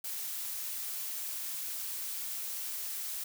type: noise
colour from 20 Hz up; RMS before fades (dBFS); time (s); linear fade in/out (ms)
blue; -38; 0.04-3.24; 5
effects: none